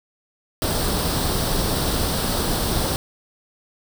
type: noise with comb filter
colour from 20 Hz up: pink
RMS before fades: -22 dBFS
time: 0.62-2.96 s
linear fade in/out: 0 ms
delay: 0.22 ms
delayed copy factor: +0.55
effects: none